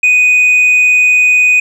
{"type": "tone with tanh clipping", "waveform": "sine", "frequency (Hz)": 2489, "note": "D#7", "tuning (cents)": 0, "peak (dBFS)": -6, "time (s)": [0.03, 1.6], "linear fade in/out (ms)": 5, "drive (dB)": 2, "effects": []}